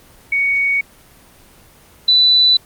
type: tone pair in turn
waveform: sine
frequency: 2234 / 3981 Hz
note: C#7 / B7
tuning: +13 / +13 cents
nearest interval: minor seventh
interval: 1000 cents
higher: second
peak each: -13 / -8 dBFS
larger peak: second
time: 0.32-0.81 / 2.08-2.57 s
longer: neither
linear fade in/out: 5 ms
effects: pink hiss -46 dBFS RMS until 2.65 s + Opus 24 kbps